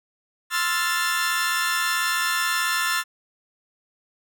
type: chord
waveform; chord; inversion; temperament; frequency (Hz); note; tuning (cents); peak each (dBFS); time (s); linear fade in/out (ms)
sawtooth; F major seventh; second; equal; 1046.5 / 1318.5 / 1396.9 / 1760; C6 / E6 / F6 / A6; 0 / 0 / 0 / 0; -26 / -25 / -24 / -21; 0.5-3.04; 50
effects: none